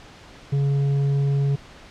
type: tone with tanh clipping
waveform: sine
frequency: 140 Hz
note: C#3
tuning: 18 cents sharp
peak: -19 dBFS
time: 0.52-1.56 s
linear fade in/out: 10 ms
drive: 6 dB
effects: pink hiss -45 dBFS RMS until 1.9 s + low-pass 5000 Hz 12 dB/octave